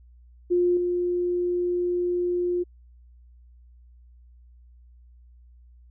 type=tone with level steps; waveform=sine; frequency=353.9 Hz; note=F4; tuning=23 cents sharp; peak=-18 / -22 dBFS; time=0.5-2.64 s; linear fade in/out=20 ms; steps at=0.77 s; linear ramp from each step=2 ms; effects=added 60 Hz sine -49 dBFS peak until 5.9 s